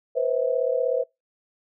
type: tone cluster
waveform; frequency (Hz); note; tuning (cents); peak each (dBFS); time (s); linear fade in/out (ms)
sine; 491.7 / 528 / 649; B4 / C5 / E5; -8 / +16 / -27; -24 / -24 / -29; 0.15-1.04; 20
effects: noise-tail reverb RT60 0.2 s tail -25 dB re dry